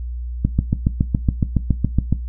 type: click train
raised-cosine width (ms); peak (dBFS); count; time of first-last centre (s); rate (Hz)
5; -3; 13; 0.45-2.126; 7.16
effects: noise-tail reverb RT60 0.2 s tail -17 dB re dry + added 60 Hz sine -24 dBFS peak until 2.28 s